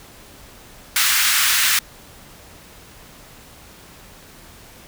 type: high-pass noise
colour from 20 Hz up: pink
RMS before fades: -17 dBFS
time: 0.96-1.79 s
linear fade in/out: 2 ms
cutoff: 1400 Hz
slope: 24 dB/octave
effects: pink hiss -44 dBFS RMS until 4.87 s